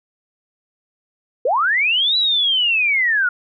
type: linear two-way sweep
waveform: sine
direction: up then down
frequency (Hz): 443.8 to 3977 to 1400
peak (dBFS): -14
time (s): 1.45-3.29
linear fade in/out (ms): 5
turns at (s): 2.17
effects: none